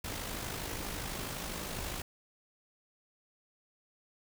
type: noise with amplitude modulation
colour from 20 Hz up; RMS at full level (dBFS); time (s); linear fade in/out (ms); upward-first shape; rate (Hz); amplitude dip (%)
pink; -37; 0.04-2.02; 5; sine; 52.2; 45
effects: none